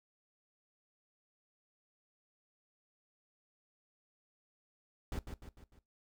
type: noise with echo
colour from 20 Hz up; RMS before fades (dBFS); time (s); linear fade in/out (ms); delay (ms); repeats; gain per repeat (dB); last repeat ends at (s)
brown; -38; 5.12-5.19; 2; 150; 4; -6; 5.79
effects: noise-tail reverb RT60 0.2 s tail -18 dB re dry